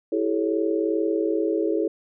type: chord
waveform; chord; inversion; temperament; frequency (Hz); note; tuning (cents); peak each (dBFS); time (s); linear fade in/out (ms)
sine; A dominant seventh; second; equal with one note detuned; 329.6 / 392 / 432.4 / 554.4; E4 / G4 / A4 / C#5; 0 / 0 / -30 / 0; -24 / -28 / -25 / -30; 0.12-1.88; 5
effects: none